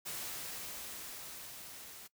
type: noise with level ramp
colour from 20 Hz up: white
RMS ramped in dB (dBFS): -41 to -51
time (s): 0.05-2.08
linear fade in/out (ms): 20
effects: noise-tail reverb RT60 0.1 s tail -20 dB re dry